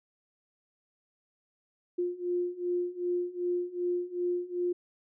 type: beating tone pair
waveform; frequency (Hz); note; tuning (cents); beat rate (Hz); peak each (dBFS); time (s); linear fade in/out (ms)
sine; 352.8 / 355.4; F4 / F4; +18 / +30; 2.6; -33 / -31; 1.98-4.73; 10
effects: none

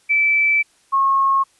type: tone pair in turn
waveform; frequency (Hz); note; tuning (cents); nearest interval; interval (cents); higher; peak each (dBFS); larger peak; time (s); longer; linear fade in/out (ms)
sine; 2318 / 1087.3; D7 / C#6; -23 / -34; octave + minor second; 1311; first; -13; neither; 0.09-0.63 / 0.92-1.44; first; 20
effects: white hiss -57 dBFS RMS until 1.59 s + resampled to 24000 Hz

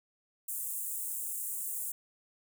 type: high-pass noise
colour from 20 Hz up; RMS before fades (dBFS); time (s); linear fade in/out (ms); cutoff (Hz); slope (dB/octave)
pink; -37; 0.48-1.92; 5; 7800; 48
effects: none

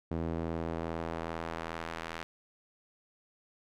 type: tone with band-pass filter sweep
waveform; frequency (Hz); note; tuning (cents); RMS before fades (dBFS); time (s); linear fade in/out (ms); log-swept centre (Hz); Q
sawtooth; 82.41; E2; 0; -37; 0.11-2.23; 0; 300 to 1900; 0.71
effects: none

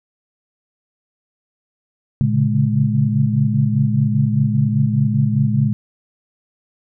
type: tone cluster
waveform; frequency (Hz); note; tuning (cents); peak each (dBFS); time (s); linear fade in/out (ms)
sine; 114.3 / 137.4 / 142.4 / 209.9; A#2 / C#3 / C#3 / G#3; -34 / -15 / +47 / +19; -19; 2.21-5.73; 0
effects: none

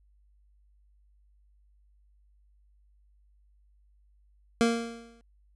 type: tone with exponential decay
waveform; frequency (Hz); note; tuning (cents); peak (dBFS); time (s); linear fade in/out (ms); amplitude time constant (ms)
25% pulse; 232; A#3; -8; -15; 4.61-5.21; 0; 130
effects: added 50 Hz sine -60 dBFS peak until 5.55 s + resampled to 22050 Hz

